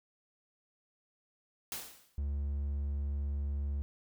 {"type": "noise with exponential decay", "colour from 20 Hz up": "white", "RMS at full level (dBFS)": -37, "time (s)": [1.72, 2.18], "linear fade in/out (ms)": 1, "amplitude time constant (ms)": 100}
{"type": "tone", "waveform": "triangle", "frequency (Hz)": 71, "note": "C#2", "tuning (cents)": 42, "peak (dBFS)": -30, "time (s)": [2.18, 3.82], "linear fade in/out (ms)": 0}
{"effects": []}